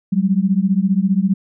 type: beating tone pair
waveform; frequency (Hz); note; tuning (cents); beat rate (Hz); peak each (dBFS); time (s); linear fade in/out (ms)
sine; 185 / 200; F#3 / G3; 0 / +35; 15; -16; 0.12-1.34; 10
effects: none